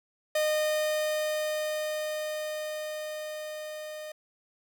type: tone with level ramp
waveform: 45% pulse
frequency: 613 Hz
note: D#5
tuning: 26 cents flat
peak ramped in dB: -24 to -38 dBFS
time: 0.35-4.12 s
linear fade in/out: 5 ms
effects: none